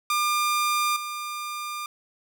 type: tone with level steps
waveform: sawtooth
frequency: 1200 Hz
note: D6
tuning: 37 cents sharp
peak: -18 / -27 dBFS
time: 0.1-1.86 s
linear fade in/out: 2 ms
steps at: 0.96 s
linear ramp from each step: 5 ms
effects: none